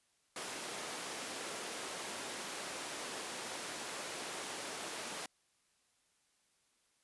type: high-pass noise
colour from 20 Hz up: pink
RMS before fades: -43 dBFS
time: 0.36-5.26 s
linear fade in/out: 2 ms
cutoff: 350 Hz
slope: 12 dB/octave
effects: white hiss -75 dBFS RMS until 7.03 s + resampled to 24000 Hz